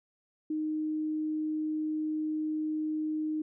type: tone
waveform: sine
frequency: 309.3 Hz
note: D#4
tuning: 10 cents flat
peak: -29 dBFS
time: 0.5-3.42 s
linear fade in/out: 5 ms
effects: none